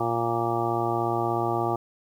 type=harmonic tone; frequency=116.7 Hz; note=A#2; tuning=2 cents sharp; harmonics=1 / 2 / 3 / 4 / 5 / 6 / 7 / 8 / 10; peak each=-32 / -37 / -28 / -36 / -37 / -30 / -30 / -35 / -32 dBFS; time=0-1.76 s; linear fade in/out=5 ms; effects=9-bit